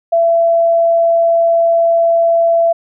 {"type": "tone", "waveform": "sine", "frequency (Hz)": 671, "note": "E5", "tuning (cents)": 31, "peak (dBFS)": -8, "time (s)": [0.12, 2.73], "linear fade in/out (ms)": 10, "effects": []}